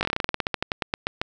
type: slowing click train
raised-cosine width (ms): 0.3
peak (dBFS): -7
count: 20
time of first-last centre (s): 0.01-1.215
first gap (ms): 19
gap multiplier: 1.12
effects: none